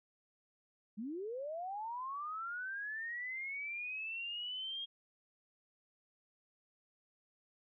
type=linear sweep; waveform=sine; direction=up; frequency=196 to 3259 Hz; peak=-39 dBFS; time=0.97-4.86 s; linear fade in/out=20 ms; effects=none